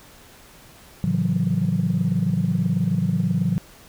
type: chord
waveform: sine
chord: F# minor seventh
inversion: first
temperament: just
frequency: 111 / 138.75 / 166.5 / 185 Hz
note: A2 / C#3 / E3 / F#3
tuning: +16 / +2 / +18 / 0 cents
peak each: -26 / -25 / -22 / -22 dBFS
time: 1.04-3.58 s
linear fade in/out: 0 ms
effects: tanh soft clip ceiling -11 dBFS + pink hiss -48 dBFS RMS until 3.88 s